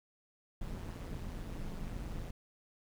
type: noise with amplitude modulation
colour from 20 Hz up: brown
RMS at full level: -38 dBFS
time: 0.61-2.31 s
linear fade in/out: 5 ms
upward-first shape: sine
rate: 175 Hz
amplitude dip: 70%
effects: none